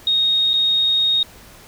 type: tone with dropouts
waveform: sine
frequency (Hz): 3729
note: A#7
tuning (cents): 0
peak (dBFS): -14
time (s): 0.07-1.23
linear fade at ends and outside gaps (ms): 2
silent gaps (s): 0.534-0.538
effects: pink hiss -44 dBFS RMS until 1.67 s